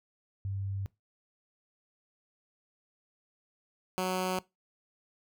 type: tone pair in turn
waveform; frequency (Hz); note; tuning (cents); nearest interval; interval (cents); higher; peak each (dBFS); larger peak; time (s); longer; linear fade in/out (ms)
sine / 10% pulse; 98 / 185; G2 / F#3; 0 / 0; major seventh; 1100; second; -32 / -21; second; 0.45-0.86 / 3.98-4.39; neither; 0
effects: noise-tail reverb RT60 0.2 s tail -21 dB re dry